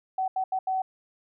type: tone bursts at uneven times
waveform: sine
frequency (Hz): 756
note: F#5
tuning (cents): +37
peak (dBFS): -24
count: 4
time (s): 0.18-0.28 / 0.36-0.44 / 0.52-0.59 / 0.67-0.82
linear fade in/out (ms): 5
effects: none